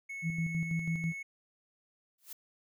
triangle tone, 2200 Hz, C#7, 14 cents flat, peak -37 dBFS, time 0.09-1.23 s, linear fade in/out 10 ms
sine tone with tremolo, 164.81 Hz, E3, in tune, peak -29 dBFS, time 0.22-1.14 s, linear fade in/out 50 ms, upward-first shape square, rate 6.1 Hz, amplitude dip 55%
blue noise with exponential growth, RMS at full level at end -40 dBFS, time 2.18-2.33 s, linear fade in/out 5 ms, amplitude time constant 32 ms
effects none

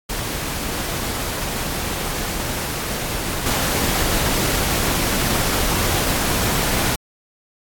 pink noise with level steps, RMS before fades -25 / -20 dBFS, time 0.09-6.96 s, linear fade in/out 10 ms, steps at 3.46 s, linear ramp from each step 2 ms, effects AAC 64 kbps

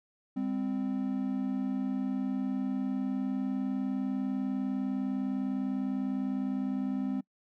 triangle tone pair together, 200.2 / 260.1 Hz, G3 / C4, +37 / -10 cents, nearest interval perfect fourth, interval 453 cents, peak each -32 / -29 dBFS, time 0.36-7.21 s, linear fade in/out 10 ms, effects noise-tail reverb RT60 0.1 s tail -23 dB re dry

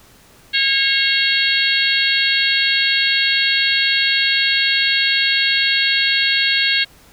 harmonic tone with a mistuned harmonic, 544 Hz, C#5, 33 cents flat, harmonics 3 / 4 / 5 / 6 / 7 / 8, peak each -21 / -21 / -21 / -21 / -21 / -21 dBFS, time 0.53-6.85 s, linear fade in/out 20 ms, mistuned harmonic 5, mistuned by +25 cents, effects pink hiss -48 dBFS RMS until 7.12 s

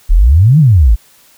sine exponential two-way sweep, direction up then down, 34.65 to 164.81 to 46.92 Hz, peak -3 dBFS, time 0.09-0.96 s, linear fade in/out 20 ms, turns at 0.59 s, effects white hiss -46 dBFS RMS until 1.37 s

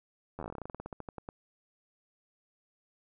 slowing click train, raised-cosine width 1 ms, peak -26 dBFS, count 22, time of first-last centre 0.39-1.289 s, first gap 11 ms, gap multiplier 1.12, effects none

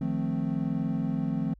triangle chord, F dominant seventh, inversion third, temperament equal with one note detuned, 155.56 / 176.75 / 220 / 261.6 Hz, Eb3 / F3 / A3 / C4, 0 / +21 / 0 / 0 cents, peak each -30 dBFS, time 0.01-1.54 s, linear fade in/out 5 ms, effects added 50 Hz sine -52 dBFS peak until 1.59 s

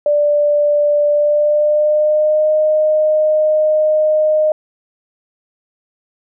sine tone with pitch glide, 588 to 616.2 Hz, D5 to D#5, +2 to -17 cents, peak -10 dBFS, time 0.06-4.52 s, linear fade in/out 2 ms, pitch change +81 cents, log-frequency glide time 1.1-2.51 s, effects none

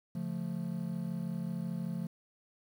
triangle chord, Db augmented, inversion none, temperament equal with one note detuned, 141.5 / 174.61 / 220 Hz, Db3 / F3 / A3, +36 / 0 / 0 cents, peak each -40 / -34 / -38 dBFS, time 0.15-2.07 s, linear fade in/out 5 ms, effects 10-bit

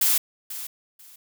blue noise with echo, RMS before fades -20 dBFS, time 0.01-0.18 s, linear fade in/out 5 ms, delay 490 ms, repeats 2, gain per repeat -14 dB, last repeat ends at 1.16 s, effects none

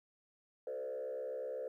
sine tone with frequency modulation, 515 Hz, C5, 28 cents flat, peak -37 dBFS, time 0.67-1.68 s, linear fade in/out 2 ms, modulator 68.1 Hz, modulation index 1.1, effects tanh soft clip ceiling -34 dBFS + 13-bit

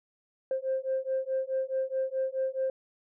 sine beating tone pair, 525 / 529.7 Hz, C5 / C5, +6 / +21 cents, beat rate 4.7 Hz, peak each -30 dBFS, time 0.51-2.7 s, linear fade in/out 2 ms, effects tanh soft clip ceiling -22 dBFS

